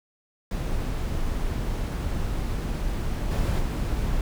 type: noise with level steps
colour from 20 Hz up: brown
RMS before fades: -27 / -23 / -26 dBFS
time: 0.51-4.21 s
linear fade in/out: 2 ms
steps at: 3.3 / 3.59 s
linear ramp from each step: 20 ms
effects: none